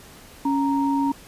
sine tone pair together, 277.2 / 931.6 Hz, C#4 / A#5, 0 / -1 cents, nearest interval octave + major sixth, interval 2099 cents, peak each -20 / -24 dBFS, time 0.45-1.12 s, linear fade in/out 5 ms, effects pink hiss -46 dBFS RMS until 1.27 s + resampled to 32000 Hz

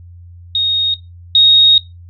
sine tone pair in turn, 3729 / 3745 Hz, A#7 / A#7, 0 / +7 cents, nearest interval unison, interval 7 cents, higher second, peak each -11 / -5 dBFS, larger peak second, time 0.55-0.94 / 1.35-1.78 s, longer second, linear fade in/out 2 ms, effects noise-tail reverb RT60 0.2 s tail -18 dB re dry + added 87 Hz sine -34 dBFS peak until 2.09 s

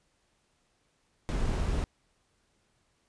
brown noise, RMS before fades -29 dBFS, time 1.29-1.84 s, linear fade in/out 0 ms, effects pink hiss -72 dBFS RMS until 3.08 s + resampled to 22050 Hz

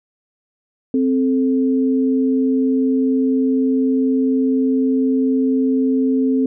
sine tone pair together, 261.6 / 437.5 Hz, C4 / A4, 0 / -10 cents, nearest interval major sixth, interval 890 cents, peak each -14 / -22 dBFS, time 0.94-6.46 s, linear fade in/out 2 ms, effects none

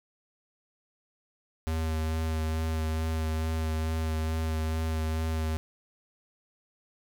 square tone with vibrato, 79.7 Hz, D#2, 42 cents sharp, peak -28 dBFS, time 1.67-5.57 s, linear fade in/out 0 ms, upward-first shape sine, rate 2.3 Hz, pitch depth 15 cents each way, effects none

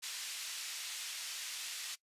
pink band-pass noise, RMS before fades -43 dBFS, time 0.02-1.96 s, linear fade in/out 20 ms, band 2800 to 9100 Hz, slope 12 dB/octave, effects noise-tail reverb RT60 0.1 s tail -20 dB re dry + resampled to 32000 Hz

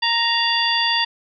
harmonic tone with a mistuned harmonic, 932.3 Hz, A#5, in tune, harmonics 1 / 2 / 3 / 4 / 5, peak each -23 / -23 / -23 / -23 / -23 dBFS, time 0.02-1.05 s, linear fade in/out 10 ms, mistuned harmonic 4, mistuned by -130 cents, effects none

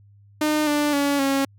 sawtooth tone with pitch steps, 304.3 / 294.7 / 283.6 / 273.7 Hz, D#4 / D4 / C#4 / C#4, -38 / +6 / +40 / -22 cents, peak -15 dBFS, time 0.41-1.45 s, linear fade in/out 5 ms, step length 260 ms, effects added 101 Hz sine -49 dBFS peak until 1.58 s

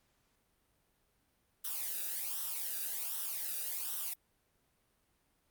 blue noise with flanger, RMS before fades -38 dBFS, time 1.64-4.14 s, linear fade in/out 10 ms, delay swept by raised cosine 0.43 to 0.95 ms, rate 1.3 Hz, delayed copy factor -0.7, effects pink hiss -75 dBFS RMS until 5.5 s + Opus 48 kbps

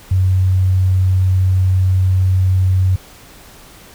sine tone, 93.3 Hz, F#2, 15 cents sharp, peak -10 dBFS, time 0.11-2.96 s, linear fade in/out 5 ms, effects pink hiss -41 dBFS RMS until 3.94 s

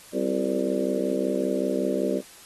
harmonic tone with a mistuned harmonic, 65.3 Hz, C2, 3 cents flat, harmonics 3 / 4 / 5 / 6 / 7 / 8 / 9, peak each -31 / -29 / -30 / -31 / -30 / -33 / -30 dBFS, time 0.12-2.22 s, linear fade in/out 50 ms, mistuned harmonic 5, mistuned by +63 cents, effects white hiss -48 dBFS RMS until 2.45 s + AAC 32 kbps

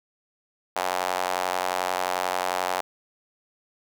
sawtooth tone with high-pass filter, 91.3 Hz, F#2, 23 cents flat, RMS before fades -27 dBFS, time 0.76-2.81 s, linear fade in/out 0 ms, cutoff 750 Hz, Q 2.3, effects none

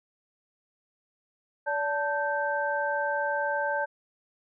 sine tone cluster, 575 / 884 / 1560 Hz, D5 / A5 / G6, -37 / +8 / -9 cents, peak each -30 dBFS, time 1.66-3.86 s, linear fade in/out 20 ms, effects none

